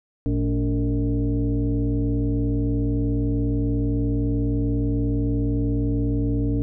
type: tone with frequency modulation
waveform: sine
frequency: 116.54 Hz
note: A#2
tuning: in tune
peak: -19 dBFS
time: 0.26-6.62 s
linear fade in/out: 0 ms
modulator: 170 Hz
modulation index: 1.4
effects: none